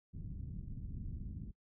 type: low-pass noise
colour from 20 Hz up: pink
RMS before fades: -44 dBFS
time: 0.13-1.52 s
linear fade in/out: 20 ms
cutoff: 210 Hz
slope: 24 dB/octave
effects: noise-tail reverb RT60 0.1 s tail -24 dB re dry